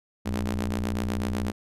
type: ring-modulated tone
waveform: sawtooth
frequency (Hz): 60.4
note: B1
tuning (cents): -38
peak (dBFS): -19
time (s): 0.25-1.52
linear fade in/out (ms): 20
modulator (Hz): 147
effects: resampled to 32000 Hz